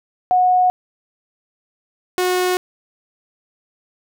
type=tone pair in turn; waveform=sine / sawtooth; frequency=731 / 364.2 Hz; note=F#5 / F#4; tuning=-21 / -27 cents; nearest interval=octave; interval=1206 cents; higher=first; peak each=-11 / -12 dBFS; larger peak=first; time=0.31-0.7 / 2.18-2.57 s; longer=neither; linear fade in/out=0 ms; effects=none